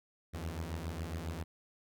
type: beating tone pair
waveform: sawtooth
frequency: 79 / 86.3 Hz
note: D#2 / F2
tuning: +27 / -20 cents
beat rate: 7.3 Hz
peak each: -36 / -37 dBFS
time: 0.33-1.44 s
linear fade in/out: 20 ms
effects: none